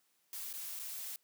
blue noise with dropouts, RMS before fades -43 dBFS, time 0.33-1.16 s, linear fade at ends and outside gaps 1 ms, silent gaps 0.529-0.537 / 0.792-0.796 s, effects white hiss -75 dBFS RMS until 1.23 s + high-pass 150 Hz 12 dB/octave

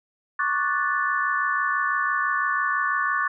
sine chord, D major seventh, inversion third, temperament equal with one note detuned, 1108.7 / 1174.7 / 1480 / 1753.9 Hz, C#6 / D6 / F#6 / A6, 0 / 0 / 0 / -6 cents, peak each -26 / -28 / -27 / -26 dBFS, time 0.39-3.28 s, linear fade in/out 5 ms, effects none

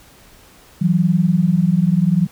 sine tone pair together, 164.59 / 185 Hz, E3 / F#3, -2 / 0 cents, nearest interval major second, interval 202 cents, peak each -15 dBFS, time 0.81-2.27 s, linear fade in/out 10 ms, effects pink hiss -47 dBFS RMS until 2.31 s

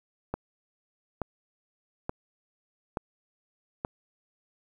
click train, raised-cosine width 1 ms, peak -16 dBFS, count 5, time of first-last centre 0.34-3.849 s, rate 1.14 Hz, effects 9-bit

